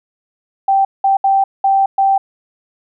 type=tone bursts at uneven times; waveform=sine; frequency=781 Hz; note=G5; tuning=7 cents flat; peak=-9 dBFS; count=5; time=0.68-0.85 / 1.04-1.17 / 1.24-1.44 / 1.64-1.86 / 1.98-2.18 s; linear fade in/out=5 ms; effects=none